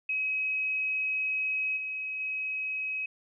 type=tone with level steps; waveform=sine; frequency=2546 Hz; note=D#7; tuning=39 cents sharp; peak=-27 / -32 / -30 dBFS; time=0.09-3.06 s; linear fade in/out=5 ms; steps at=1.76 / 2.19 s; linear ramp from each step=20 ms; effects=none